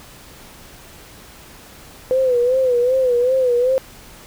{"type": "tone with vibrato", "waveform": "sine", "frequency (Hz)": 503, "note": "B4", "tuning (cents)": 32, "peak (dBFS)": -13, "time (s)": [2.11, 3.78], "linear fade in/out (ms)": 0, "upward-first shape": "sine", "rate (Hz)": 2.6, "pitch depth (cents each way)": 84, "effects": ["pink hiss -42 dBFS RMS until 4.26 s"]}